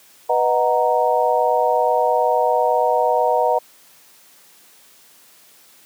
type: chord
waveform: sine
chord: B major seventh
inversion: none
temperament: equal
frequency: 493.9 / 622.3 / 740 / 932.3 Hz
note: B4 / D#5 / F#5 / A#5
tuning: 0 / 0 / 0 / 0 cents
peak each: -20 dBFS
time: 0.29-3.59 s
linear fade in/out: 10 ms
effects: white hiss -50 dBFS RMS until 5.85 s + high-pass 150 Hz 12 dB/octave